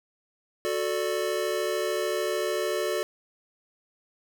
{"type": "chord", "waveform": "square", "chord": "D major", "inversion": "first", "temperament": "just", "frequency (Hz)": [367.1, 440.5, 587.3], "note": ["F#4", "A4", "D5"], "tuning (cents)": [-14, 2, 0], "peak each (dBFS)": -31, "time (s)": [0.65, 3.03], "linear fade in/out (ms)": 0, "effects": []}